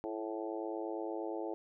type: harmonic tone with a mistuned harmonic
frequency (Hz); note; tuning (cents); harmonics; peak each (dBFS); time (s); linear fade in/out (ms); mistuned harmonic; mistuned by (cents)
108.5; A2; -24; 3 / 4 / 5 / 6 / 7 / 8; -40 / -42 / -44 / -46 / -47 / -48; 0.04-1.54; 0; 3; +43
effects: none